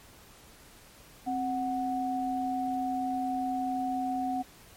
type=tone pair together; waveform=sine; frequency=262.9 / 740 Hz; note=C4 / F#5; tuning=+8 / 0 cents; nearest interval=octave + tritone; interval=1792 cents; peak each=-32 / -30 dBFS; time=1.26-4.43 s; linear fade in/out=20 ms; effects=pink hiss -54 dBFS RMS until 4.76 s + MP3 64 kbps